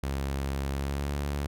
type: tone with pitch glide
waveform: sawtooth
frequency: 68.6 to 71.39 Hz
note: C#2 to D2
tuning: -17 to -48 cents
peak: -25 dBFS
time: 0.03-1.47 s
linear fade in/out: 5 ms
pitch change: +69 cents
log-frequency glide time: 0.73-1.12 s
effects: none